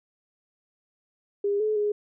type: tone with pitch steps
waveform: sine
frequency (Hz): 405 / 429.2 / 416.2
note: G#4 / A4 / G#4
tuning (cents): -43 / -43 / +4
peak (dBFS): -22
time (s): 1.44-1.92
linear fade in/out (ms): 5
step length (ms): 160
effects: none